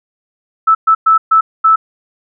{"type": "tone bursts at uneven times", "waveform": "sine", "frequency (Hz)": 1312, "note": "E6", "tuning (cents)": -9, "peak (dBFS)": -5, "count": 5, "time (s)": [[0.67, 0.75], [0.87, 0.95], [1.06, 1.18], [1.31, 1.41], [1.64, 1.76]], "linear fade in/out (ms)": 10, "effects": []}